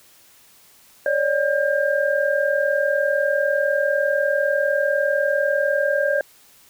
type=tone cluster; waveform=sine; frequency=555 / 595 / 1601 Hz; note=C#5 / D5 / G6; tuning=+2 / +22 / +36 cents; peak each=-21 / -21 / -23 dBFS; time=1.06-6.21 s; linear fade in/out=2 ms; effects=white hiss -52 dBFS RMS until 6.69 s